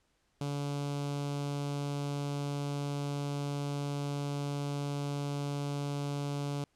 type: tone with notch filter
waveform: sawtooth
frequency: 143 Hz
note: D3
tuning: 46 cents flat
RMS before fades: -35 dBFS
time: 0.41-6.64 s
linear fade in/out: 2 ms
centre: 1800 Hz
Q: 1.4
effects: pink hiss -74 dBFS RMS until 6.75 s + low-pass 9000 Hz 12 dB/octave